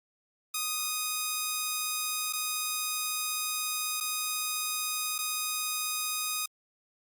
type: tone with dropouts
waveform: 5% pulse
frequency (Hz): 1244.5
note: D#6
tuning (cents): 0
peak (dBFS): -18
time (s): 0.54-6.46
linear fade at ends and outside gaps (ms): 5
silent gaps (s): 2.327-2.333 / 4.003-4.007 / 5.182-5.187
effects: Opus 48 kbps